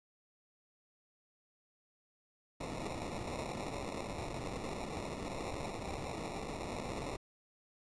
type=noise with sample-and-hold; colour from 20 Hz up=violet; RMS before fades=-41 dBFS; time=2.6-7.17 s; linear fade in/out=10 ms; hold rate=1575 Hz; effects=resampled to 22050 Hz